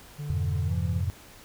triangle tone with pitch glide, 146.83 to 168.66 Hz, D3 to E3, 0 to +40 cents, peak -30 dBFS, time 0.18-1.02 s, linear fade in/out 20 ms, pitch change +240 cents, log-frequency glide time 0.65-0.74 s
sine chord, F minor, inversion none, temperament equal, 87.31 / 103.83 / 130.81 Hz, F2 / Ab2 / C3, 0 / 0 / 0 cents, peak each -27 / -31 / -33 dBFS, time 0.3-1.1 s, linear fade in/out 0 ms
effects pink hiss -50 dBFS RMS until 1.44 s

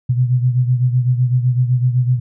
sine beating tone pair, 123.7 / 131.6 Hz, B2 / C3, +3 / +10 cents, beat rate 7.9 Hz, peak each -13 / -19 dBFS, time 0.09-2.2 s, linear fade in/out 10 ms, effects none

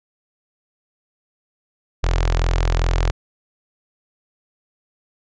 sawtooth tone with notch filter, 42.52 Hz, F1, 46 cents flat, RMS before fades -18 dBFS, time 2.03-3.11 s, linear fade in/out 10 ms, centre 220 Hz, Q 0.72, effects resampled to 16000 Hz

